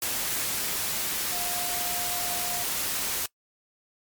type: tone in noise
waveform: sine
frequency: 709 Hz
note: F5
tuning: 26 cents sharp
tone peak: -36 dBFS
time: 1.32-2.63 s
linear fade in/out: 2 ms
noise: white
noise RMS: -29 dBFS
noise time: 0.02-3.26 s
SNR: -10 dB
effects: noise-tail reverb RT60 0.1 s tail -23 dB re dry + MP3 96 kbps